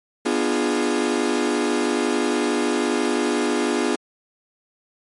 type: chord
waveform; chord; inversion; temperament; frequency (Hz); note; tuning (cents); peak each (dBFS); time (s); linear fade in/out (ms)
40% pulse; B diminished seventh; none; equal with one note detuned; 246.9 / 298.6 / 349.2 / 415.3; B3 / D4 / F4 / Ab4; 0 / +29 / 0 / 0; -24; 0.25-3.96; 10
effects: MP3 48 kbps